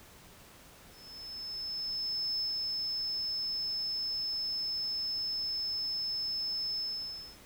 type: tone with ADSR envelope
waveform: sine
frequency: 5240 Hz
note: E8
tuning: 11 cents flat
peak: -29 dBFS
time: 0.9-7.38 s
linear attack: 1500 ms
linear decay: 130 ms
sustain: -2 dB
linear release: 600 ms
effects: tanh soft clip ceiling -26 dBFS + pink hiss -55 dBFS RMS until 7.45 s